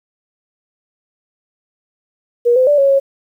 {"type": "tone with pitch steps", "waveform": "sine", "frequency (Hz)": [478.5, 513, 584, 552, 548], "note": ["A#4", "C5", "D5", "C#5", "C#5"], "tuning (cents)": [45, -34, -10, -7, -20], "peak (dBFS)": -8, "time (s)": [2.45, 3], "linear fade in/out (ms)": 20, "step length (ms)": 110, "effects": ["8-bit"]}